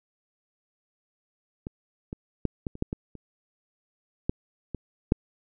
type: clicks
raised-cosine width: 3 ms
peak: -21 / -21 / -11 / -17 / -28 / -12 / -17 / -29 / -11 / -19 / -6 dBFS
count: 11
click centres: 1.669 / 2.129 / 2.453 / 2.668 / 2.754 / 2.824 / 2.929 / 3.153 / 4.295 / 4.747 / 5.121 s
effects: none